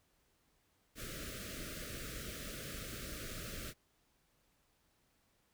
pink band-stop noise, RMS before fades -45 dBFS, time 0.95-3.74 s, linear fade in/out 50 ms, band 650 to 1200 Hz, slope 96 dB/octave, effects pink hiss -75 dBFS RMS until 5.53 s

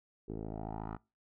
10% pulse tone with low-pass filter sweep, 54 Hz, A1, 32 cents flat, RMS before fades -41 dBFS, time 0.28-0.97 s, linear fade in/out 10 ms, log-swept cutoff 410 to 1200 Hz, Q 3.5, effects noise-tail reverb RT60 0.3 s tail -25 dB re dry

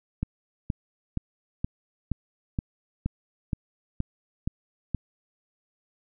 click train, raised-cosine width 5 ms, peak -14 dBFS, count 11, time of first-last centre 0.23-4.947 s, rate 2.12 Hz, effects none

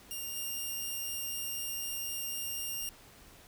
5% pulse tone with level steps, 2813 Hz, F7, 12 cents sharp, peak -28 / -26 dBFS, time 0.11-2.89 s, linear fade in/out 0 ms, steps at 0.36 s, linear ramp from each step 2 ms, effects pink hiss -56 dBFS RMS until 3.47 s

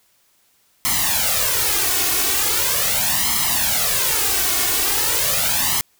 white noise with flanger, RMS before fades -19 dBFS, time 0.85-5.81 s, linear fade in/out 0 ms, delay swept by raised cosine 0.96 to 2.76 ms, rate 0.4 Hz, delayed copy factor +0.85, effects white hiss -60 dBFS RMS until 5.99 s

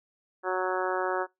harmonic tone, 185 Hz, F#3, in tune, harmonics 2 / 3 / 4 / 5 / 6 / 7 / 8 / 9, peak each -31 / -33 / -34 / -35 / -36 / -36 / -37 / -38 dBFS, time 0.43-1.27 s, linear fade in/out 50 ms, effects noise-tail reverb RT60 0.2 s tail -25 dB re dry

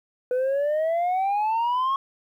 sine exponential sweep, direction up, 493.9 to 1100 Hz, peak -18 dBFS, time 0.31-1.96 s, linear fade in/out 2 ms, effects tanh soft clip ceiling -20 dBFS + 10-bit

